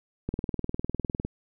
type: click train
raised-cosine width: 3 ms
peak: -16 dBFS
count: 20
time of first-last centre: 0.29-1.25 s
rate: 19.8 Hz
effects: none